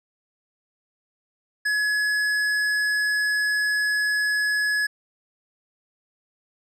sine tone with hard clipping, 1693 Hz, G#6, 33 cents sharp, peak -22 dBFS, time 1.65-4.87 s, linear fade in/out 10 ms, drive 10 dB, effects none

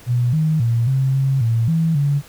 sine tone with pitch steps, 121.9 / 156.8 / 116.8 / 133.3 / 135.1 / 114.7 / 163.1 / 142.7 Hz, B2 / D#3 / A#2 / C3 / C#3 / A#2 / E3 / D3, -22 / +14 / +4 / +33 / -44 / -28 / -18 / -49 cents, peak -14 dBFS, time 0.06-2.22 s, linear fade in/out 50 ms, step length 270 ms, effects pink hiss -44 dBFS RMS until 2.28 s

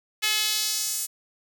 sawtooth tone with high-pass filter sweep, 427.9 Hz, A4, 48 cents flat, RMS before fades -26 dBFS, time 0.22-1.07 s, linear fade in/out 20 ms, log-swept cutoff 2500 to 8300 Hz, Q 1.4, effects none

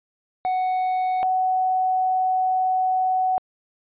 triangle / sine tone pair in turn, 742 / 746.3 Hz, F#5 / F#5, +5 / +15 cents, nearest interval unison, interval 10 cents, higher second, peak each -18 dBFS, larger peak neither, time 0.45-1.23 / 1.23-3.38 s, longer second, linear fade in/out 0 ms, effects resampled to 8000 Hz

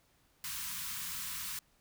white band-stop noise, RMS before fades -40 dBFS, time 0.44-1.59 s, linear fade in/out 2 ms, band 220 to 940 Hz, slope 96 dB/octave, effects pink hiss -70 dBFS RMS until 1.8 s

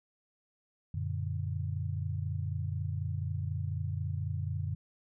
sine chord, Gb augmented, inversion none, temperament equal, 92.5 / 116.54 / 146.83 Hz, Gb2 / Bb2 / D3, 0 / 0 / 0 cents, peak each -34 / -38 / -37 dBFS, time 0.94-4.75 s, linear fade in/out 5 ms, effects none

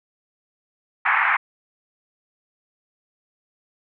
white band-pass noise, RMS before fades -19 dBFS, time 1.05-1.37 s, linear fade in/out 10 ms, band 850 to 2200 Hz, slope 48 dB/octave, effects none

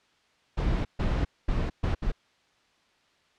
brown noise bursts at uneven times, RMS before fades -26 dBFS, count 5, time 0.57-0.85 / 0.99-1.25 / 1.48-1.7 / 1.83-1.95 / 2.02-2.12 s, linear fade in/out 10 ms, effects white hiss -65 dBFS RMS until 3.38 s + low-pass 4000 Hz 12 dB/octave

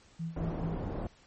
sine tone with tremolo, 164.81 Hz, E3, in tune, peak -32 dBFS, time 0.19-0.82 s, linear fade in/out 10 ms, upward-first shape sine, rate 4.6 Hz, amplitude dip 80%
pink low-pass noise, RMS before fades -36 dBFS, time 0.36-1.07 s, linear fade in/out 5 ms, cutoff 670 Hz, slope 12 dB/octave
effects pink hiss -61 dBFS RMS until 1.26 s + MP3 32 kbps

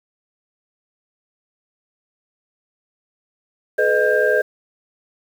sine tone cluster, 428.9 / 499.3 / 615 / 1594 Hz, A4 / B4 / D#5 / G6, -44 / +19 / -20 / +28 cents, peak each -19 dBFS, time 3.78-4.42 s, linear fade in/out 10 ms, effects tanh soft clip ceiling -3 dBFS + 7-bit

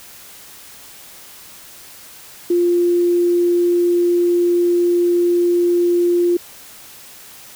sine tone, 349.2 Hz, F4, in tune, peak -12 dBFS, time 2.5-6.37 s, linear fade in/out 5 ms, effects white hiss -40 dBFS RMS until 7.55 s

